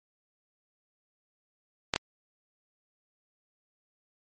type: clicks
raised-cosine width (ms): 0.2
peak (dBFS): -7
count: 2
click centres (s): 1.938 / 1.961
effects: MP3 32 kbps